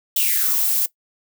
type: noise with high-pass filter sweep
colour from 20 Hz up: violet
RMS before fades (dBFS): -19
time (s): 0.16-0.86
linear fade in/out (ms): 5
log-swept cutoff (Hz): 3200 to 420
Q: 6.6
effects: noise-tail reverb RT60 0.1 s tail -18 dB re dry